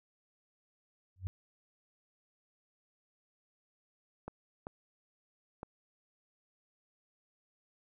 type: tone with exponential growth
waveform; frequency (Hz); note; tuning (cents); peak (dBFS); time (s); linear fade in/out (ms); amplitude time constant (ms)
sine; 92.5; F#2; 0; -30; 1.16-1.27; 0; 23
type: clicks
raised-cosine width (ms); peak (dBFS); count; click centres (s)
1; -27; 3; 4.28 / 4.669 / 5.631
effects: none